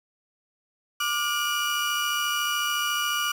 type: tone cluster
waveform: 35% pulse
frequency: 1181 / 1427 / 2928 Hz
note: D6 / F6 / F#7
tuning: +9 / +37 / -19 cents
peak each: -27 dBFS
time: 1-3.32 s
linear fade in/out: 5 ms
effects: none